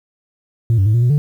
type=tone with pitch steps; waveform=sine; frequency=115.1 / 96.5 / 107.6 / 118.7 / 122.4 / 146.3 Hz; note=A#2 / G2 / A2 / A#2 / B2 / D3; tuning=-22 / -27 / -38 / +32 / -15 / -6 cents; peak=-8 dBFS; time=0.7-1.18 s; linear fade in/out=0 ms; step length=80 ms; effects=tanh soft clip ceiling -9 dBFS + 8-bit